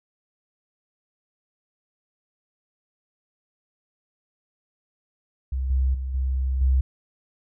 sine tone with level steps, 65.41 Hz, C2, in tune, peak -23 / -18 / -26 / -21 / -16 dBFS, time 5.52-6.81 s, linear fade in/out 5 ms, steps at 5.7 / 5.94 / 6.14 / 6.61 s, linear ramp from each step 5 ms, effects none

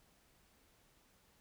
silence, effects pink hiss -70 dBFS RMS until 1.4 s

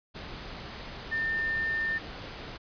sine tone in noise, 1800 Hz, A6, 39 cents sharp, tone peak -27 dBFS, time 1.11-1.99 s, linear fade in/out 20 ms, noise pink, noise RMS -41 dBFS, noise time 0.14-2.58 s, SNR +11 dB, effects resampled to 11025 Hz

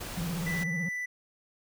pink noise, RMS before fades -39 dBFS, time 0-0.64 s, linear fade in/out 10 ms
triangle tone with vibrato, 169.5 Hz, E3, 49 cents sharp, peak -29 dBFS, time 0.17-0.89 s, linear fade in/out 5 ms, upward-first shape sine, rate 16 Hz, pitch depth 130 cents each way
triangle tone, 1983 Hz, B6, 7 cents sharp, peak -30 dBFS, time 0.46-1.06 s, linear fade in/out 10 ms
effects none

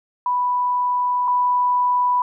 sine tone pair in turn, 987.8 / 987.8 Hz, B5 / B5, 0 / 0 cents, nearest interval unison, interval 0 cents, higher neither, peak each -17 / -15 dBFS, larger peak second, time 0.26-1.28 / 1.28-2.22 s, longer first, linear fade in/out 2 ms, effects none

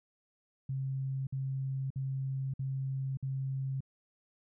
sine tone bursts, 134.1 Hz, C3, 43 cents sharp, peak -32 dBFS, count 5, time 0.69-3.806 s, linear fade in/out 5 ms, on 580 ms, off 54 ms, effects none

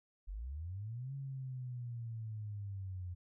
sine linear two-way sweep, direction up then down, 42.17 to 138.59 to 87.9 Hz, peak -40 dBFS, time 0.27-3.15 s, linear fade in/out 20 ms, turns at 1.14 s, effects none

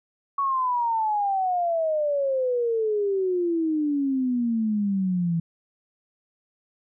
sine exponential sweep, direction down, 1124 to 164.3 Hz, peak -21 dBFS, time 0.38-5.4 s, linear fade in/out 5 ms, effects none

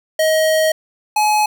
square tone pair in turn, 631 / 847.6 Hz, D#5 / G#5, +24 / +35 cents, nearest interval perfect fourth, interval 511 cents, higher second, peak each -13 dBFS, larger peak neither, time 0.19-0.72 / 1.16-1.46 s, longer first, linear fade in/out 5 ms, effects none

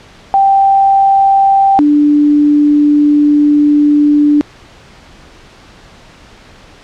sine tone pair in turn, 784 / 294.2 Hz, G5 / D4, 0 / +3 cents, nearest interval octave + perfect fourth, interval 1697 cents, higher first, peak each -5 dBFS, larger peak neither, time 0.34-1.79 / 1.79-4.41 s, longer second, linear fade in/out 0 ms, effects pink hiss -39 dBFS RMS until 6.83 s + low-pass 5000 Hz 12 dB/octave

